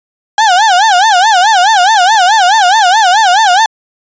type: tone with vibrato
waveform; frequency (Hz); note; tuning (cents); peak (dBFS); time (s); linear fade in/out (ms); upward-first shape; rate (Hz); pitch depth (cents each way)
35% pulse; 798; G5; +31; -3; 0.38-3.66; 2; sine; 4.7; 210
effects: resampled to 16000 Hz